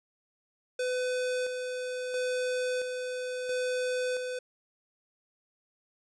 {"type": "tone with tremolo", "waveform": "square", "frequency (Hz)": 503, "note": "B4", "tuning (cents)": 32, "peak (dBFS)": -29, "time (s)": [0.79, 4.39], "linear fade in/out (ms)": 5, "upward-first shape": "square", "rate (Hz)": 0.74, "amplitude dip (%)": 40, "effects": ["resampled to 22050 Hz"]}